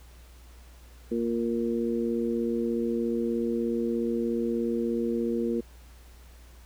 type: harmonic tone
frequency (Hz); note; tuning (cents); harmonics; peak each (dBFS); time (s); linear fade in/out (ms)
116.8; A#2; +4; 2 / 3 / 4; -28 / -30 / -31; 1.11-5.61; 10
effects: added 60 Hz sine -48 dBFS peak until 6.65 s + pink hiss -57 dBFS RMS until 6.65 s